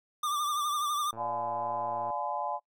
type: tone with vibrato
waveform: square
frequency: 1186 Hz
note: D6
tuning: 17 cents sharp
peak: -29 dBFS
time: 0.23-1.11 s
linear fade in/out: 5 ms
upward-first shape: triangle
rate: 12 Hz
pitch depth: 64 cents each way
type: click train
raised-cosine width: 1 ms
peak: -32 dBFS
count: 111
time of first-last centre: 1.13-2.103 s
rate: 113 Hz
type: chord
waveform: sine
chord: D diminished seventh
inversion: none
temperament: just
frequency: 587.3 / 704.8 / 845.8 / 1014.9 Hz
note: D5 / F5 / Ab5 / Cb6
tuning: 0 / +16 / +31 / +47 cents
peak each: -38 / -37 / -34 / -36 dBFS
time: 1.16-2.6 s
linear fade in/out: 50 ms
effects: noise-tail reverb RT60 0.1 s tail -23 dB re dry